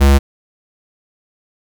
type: tone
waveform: square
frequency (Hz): 69.3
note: C#2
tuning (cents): 0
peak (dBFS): -7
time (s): 0-0.19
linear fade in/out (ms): 20
effects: none